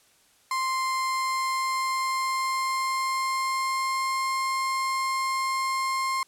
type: tone with pitch glide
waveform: 35% pulse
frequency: 1048 to 1060.2 Hz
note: C6 to C6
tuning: +2 to +23 cents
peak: -23 dBFS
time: 0.51-6.23 s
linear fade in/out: 2 ms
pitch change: +21 cents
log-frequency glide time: 0.97-4.27 s
effects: white hiss -61 dBFS RMS until 6.27 s + low-pass 11000 Hz 12 dB/octave